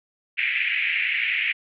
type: band-pass noise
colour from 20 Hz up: pink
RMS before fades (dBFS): -24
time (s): 0.37-1.53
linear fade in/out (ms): 20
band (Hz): 2000 to 2600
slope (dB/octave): 48
effects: none